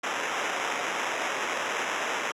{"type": "noise with sample-and-hold", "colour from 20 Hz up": "blue", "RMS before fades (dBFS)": -29, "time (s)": [0.03, 2.32], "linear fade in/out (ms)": 10, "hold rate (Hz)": 4410, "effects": ["high-pass 400 Hz 12 dB/octave", "low-pass 7000 Hz 12 dB/octave"]}